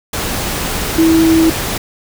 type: tone in noise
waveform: sine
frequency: 325.1 Hz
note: E4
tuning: 24 cents flat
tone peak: -7 dBFS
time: 0.98-1.5 s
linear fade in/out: 5 ms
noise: pink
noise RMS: -19 dBFS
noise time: 0.13-1.78 s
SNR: +9 dB
effects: none